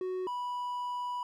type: tone pair in turn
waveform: triangle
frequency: 370 / 982.7 Hz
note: F#4 / B5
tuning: 0 / -9 cents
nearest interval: octave + perfect fourth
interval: 1691 cents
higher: second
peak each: -30 / -31 dBFS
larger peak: first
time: 0.01-0.27 / 0.27-1.23 s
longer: second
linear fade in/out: 2 ms
effects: none